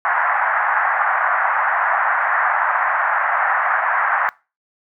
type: band-pass noise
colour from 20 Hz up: white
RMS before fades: -18 dBFS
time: 0.05-4.29 s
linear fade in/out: 0 ms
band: 700 to 1800 Hz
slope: 48 dB/octave
effects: noise-tail reverb RT60 0.3 s tail -23 dB re dry